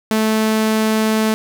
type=tone; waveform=sawtooth; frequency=218.5 Hz; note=A3; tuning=12 cents flat; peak=-10 dBFS; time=0.11-1.34 s; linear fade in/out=0 ms; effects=none